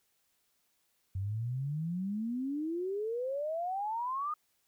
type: exponential sweep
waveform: sine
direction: up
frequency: 92.5 to 1244.5 Hz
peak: -32 dBFS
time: 1.15-4.34 s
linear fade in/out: 5 ms
effects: white hiss -75 dBFS RMS until 4.67 s